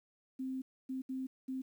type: tone bursts at uneven times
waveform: sine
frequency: 261.6 Hz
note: C4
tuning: in tune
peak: -36 dBFS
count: 4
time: 0.39-0.62 / 0.89-1.02 / 1.09-1.27 / 1.48-1.62 s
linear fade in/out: 10 ms
effects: 11-bit